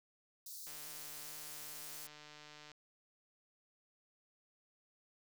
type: high-pass noise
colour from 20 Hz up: white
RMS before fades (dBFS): -49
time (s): 0.46-2.07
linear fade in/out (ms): 5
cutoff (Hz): 4100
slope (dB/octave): 48
type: click train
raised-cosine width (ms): 0.2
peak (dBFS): -37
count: 308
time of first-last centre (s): 0.67-2.717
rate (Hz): 150
effects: none